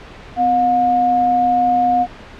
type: tone pair together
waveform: sine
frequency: 254.3 / 718 Hz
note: C4 / F5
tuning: -49 / +48 cents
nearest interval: octave + tritone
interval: 1797 cents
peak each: -22 / -12 dBFS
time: 0.36-2.07 s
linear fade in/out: 50 ms
effects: pink hiss -37 dBFS RMS until 2.39 s + low-pass 3000 Hz 12 dB/octave